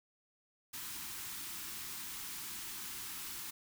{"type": "band-stop noise", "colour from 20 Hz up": "white", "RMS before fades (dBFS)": -44, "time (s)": [0.73, 3.51], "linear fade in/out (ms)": 10, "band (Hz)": [390, 840], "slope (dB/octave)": 48, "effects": []}